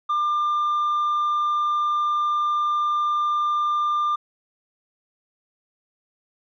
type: tone with tanh clipping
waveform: sine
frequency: 1196 Hz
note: D6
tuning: 31 cents sharp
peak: -20 dBFS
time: 0.09-4.16 s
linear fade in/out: 10 ms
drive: 2 dB
effects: none